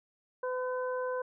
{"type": "harmonic tone", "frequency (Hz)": 506, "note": "B4", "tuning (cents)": 42, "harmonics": [1, 2, 3], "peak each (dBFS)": [-32, -38, -42], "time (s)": [0.43, 1.22], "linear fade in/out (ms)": 5, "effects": []}